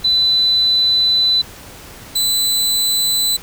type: tone pair in turn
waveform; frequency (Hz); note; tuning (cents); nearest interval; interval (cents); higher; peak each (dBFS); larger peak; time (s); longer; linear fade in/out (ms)
sine / sawtooth; 4000 / 4000; B7 / B7; +21 / +21; unison; 0; neither; -11; neither; 0.04-1.42 / 2.15-3.37; first; 10
effects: pink hiss -37 dBFS RMS until 3.42 s